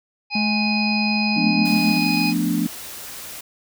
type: harmonic tone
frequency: 830.6 Hz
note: G#5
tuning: in tune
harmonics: 1 / 3 / 5 / 6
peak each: -28 / -23 / -31 / -27 dBFS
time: 0.3-2.34 s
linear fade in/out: 50 ms
type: tone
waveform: triangle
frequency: 212.7 Hz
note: G#3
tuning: 42 cents sharp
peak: -18 dBFS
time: 0.35-1.98 s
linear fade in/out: 5 ms
type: chord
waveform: sine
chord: B half-diminished seventh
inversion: second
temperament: equal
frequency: 174.61 / 220 / 246.9 / 293.7 Hz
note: F3 / A3 / B3 / D4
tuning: 0 / 0 / 0 / 0 cents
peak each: -24 / -24 / -24 / -23 dBFS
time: 1.36-2.67 s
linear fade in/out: 10 ms
type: noise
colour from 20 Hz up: white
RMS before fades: -35 dBFS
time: 1.65-3.41 s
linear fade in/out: 5 ms
effects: none